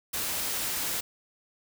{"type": "noise", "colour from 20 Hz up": "white", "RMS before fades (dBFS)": -31, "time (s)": [0.13, 1.01], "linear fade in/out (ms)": 10, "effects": []}